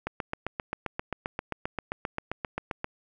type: click train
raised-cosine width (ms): 0.5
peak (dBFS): -15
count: 22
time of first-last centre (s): 0.07-2.844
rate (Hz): 7.57
effects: none